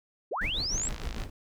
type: linear sweep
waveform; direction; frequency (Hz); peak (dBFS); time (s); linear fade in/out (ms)
sine; up; 297.1 to 7900; -29; 0.31-0.89; 10
type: noise with tremolo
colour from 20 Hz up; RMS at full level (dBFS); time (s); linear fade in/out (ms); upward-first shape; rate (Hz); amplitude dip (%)
brown; -32; 0.41-1.3; 5; triangle; 6.6; 75
type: click train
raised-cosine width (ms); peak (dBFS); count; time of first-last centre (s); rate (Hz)
0.2; -23; 26; 0.78-1.237; 54.7
effects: none